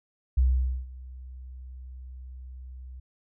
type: tone with ADSR envelope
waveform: sine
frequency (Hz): 63.7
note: C2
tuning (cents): -46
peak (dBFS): -17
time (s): 0.37-3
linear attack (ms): 9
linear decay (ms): 480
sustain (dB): -22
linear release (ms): 7
effects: none